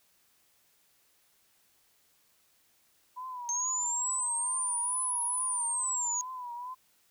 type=tone with vibrato; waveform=sine; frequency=990 Hz; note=B5; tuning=4 cents sharp; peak=-37 dBFS; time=3.16-6.75 s; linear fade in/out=20 ms; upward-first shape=triangle; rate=2.3 Hz; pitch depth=83 cents each way
type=linear two-way sweep; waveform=sine; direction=up then down; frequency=6330 to 10548 to 6600 Hz; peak=-29 dBFS; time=3.49-6.21 s; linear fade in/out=0 ms; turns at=5.22 s
effects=white hiss -68 dBFS RMS until 7.1 s